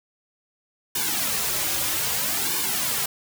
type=noise with flanger; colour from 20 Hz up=white; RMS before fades=-25 dBFS; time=0.95-3.06 s; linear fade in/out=5 ms; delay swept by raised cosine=1.5 to 4.6 ms; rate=0.62 Hz; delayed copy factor=-1; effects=none